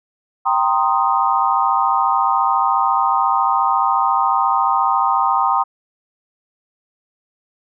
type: chord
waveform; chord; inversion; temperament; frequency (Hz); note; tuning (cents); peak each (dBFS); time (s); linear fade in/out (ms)
sine; C minor seventh; second; equal; 784 / 932.3 / 1046.5 / 1244.5; G5 / Bb5 / C6 / Eb6; 0 / 0 / 0 / 0; -19; 0.45-5.64; 20
effects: none